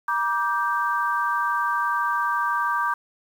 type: chord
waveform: sine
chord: G minor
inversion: first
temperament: equal with one note detuned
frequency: 953 / 1174.7 / 1568 Hz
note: Bb5 / D6 / G6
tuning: +38 / 0 / 0 cents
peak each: -26 / -24 / -26 dBFS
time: 0.08-2.94 s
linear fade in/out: 5 ms
effects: 8-bit